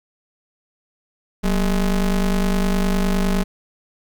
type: ring-modulated tone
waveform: square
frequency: 106.4 Hz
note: G#2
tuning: 42 cents sharp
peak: -14 dBFS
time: 1.43-3.44 s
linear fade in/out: 20 ms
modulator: 81.5 Hz
effects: 9-bit